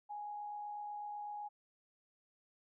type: tone with amplitude modulation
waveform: sine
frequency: 830.6 Hz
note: G#5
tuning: in tune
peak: -40 dBFS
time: 0.09-1.49 s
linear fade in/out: 20 ms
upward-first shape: sine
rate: 68 Hz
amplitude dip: 30%
effects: none